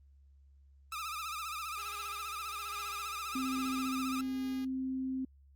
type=tone with vibrato; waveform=sawtooth; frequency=1260 Hz; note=D#6; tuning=21 cents sharp; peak=-34 dBFS; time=0.92-4.21 s; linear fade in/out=2 ms; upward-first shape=sine; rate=15 Hz; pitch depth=100 cents each way
type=tone with tremolo; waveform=5% pulse; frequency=409.4 Hz; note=G#4; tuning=25 cents flat; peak=-37 dBFS; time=1.77-4.65 s; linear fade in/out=5 ms; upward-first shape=triangle; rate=1.2 Hz; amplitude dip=65%
type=tone; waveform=sine; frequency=261.6 Hz; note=C4; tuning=in tune; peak=-33 dBFS; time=3.35-5.25 s; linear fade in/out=5 ms
effects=added 69 Hz sine -58 dBFS peak until 5.55 s + Opus 32 kbps